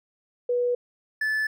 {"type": "tone pair in turn", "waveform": ["sine", "triangle"], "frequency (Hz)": [488.3, 1740.1], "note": ["B4", "A6"], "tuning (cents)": [-20, -20], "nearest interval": "octave + minor seventh", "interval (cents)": 2200, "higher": "second", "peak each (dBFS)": -21, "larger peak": "neither", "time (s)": [[0.49, 0.75], [1.21, 1.47]], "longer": "neither", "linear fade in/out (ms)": 5, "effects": []}